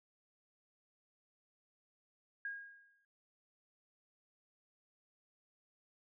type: tone with exponential decay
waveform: sine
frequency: 1631 Hz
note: G#6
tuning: 32 cents flat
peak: -37 dBFS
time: 2.45-3.05 s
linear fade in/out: 2 ms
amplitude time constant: 130 ms
effects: none